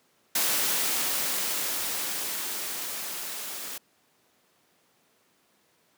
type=noise with level ramp; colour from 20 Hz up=white; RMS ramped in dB=-25 to -37 dBFS; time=0.35-3.78 s; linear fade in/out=5 ms; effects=pink hiss -66 dBFS RMS until 5.97 s + high-pass 200 Hz 12 dB/octave